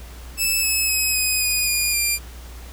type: tone with pitch steps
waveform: 10% pulse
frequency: 2626 / 2587 / 2548 / 2510 / 2473 / 2436 / 2400 Hz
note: E7 / E7 / D#7 / D#7 / D#7 / D#7 / D7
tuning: -7 / -33 / +41 / +15 / -11 / -37 / +37 cents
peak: -10 dBFS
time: 0.37-2.19 s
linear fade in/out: 50 ms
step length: 260 ms
effects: added 60 Hz sine -36 dBFS peak until 2.72 s + pink hiss -44 dBFS RMS until 2.72 s